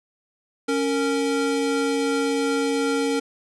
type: tone pair together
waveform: square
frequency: 277.2 / 461.1 Hz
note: C#4 / A#4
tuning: 0 / -19 cents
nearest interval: major sixth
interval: 881 cents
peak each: -24 dBFS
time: 0.68-3.2 s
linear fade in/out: 10 ms
effects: resampled to 24000 Hz + 9-bit